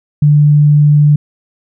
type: tone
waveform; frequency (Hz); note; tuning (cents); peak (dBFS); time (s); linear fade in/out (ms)
sine; 147.8; D3; +11; -4; 0.22-1.16; 5
effects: none